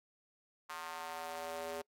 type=tone with high-pass filter sweep; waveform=square; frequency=82.2 Hz; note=E2; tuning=4 cents flat; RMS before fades=-43 dBFS; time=0.69-1.82 s; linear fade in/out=10 ms; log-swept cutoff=1100 to 480 Hz; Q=2.5; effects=noise-tail reverb RT60 0.1 s tail -26 dB re dry + AAC 64 kbps